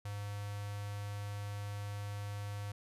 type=tone with notch filter; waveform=square; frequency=102.4 Hz; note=G#2; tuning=24 cents flat; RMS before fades=-41 dBFS; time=0.05-2.72 s; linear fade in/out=5 ms; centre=280 Hz; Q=0.96; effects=resampled to 32000 Hz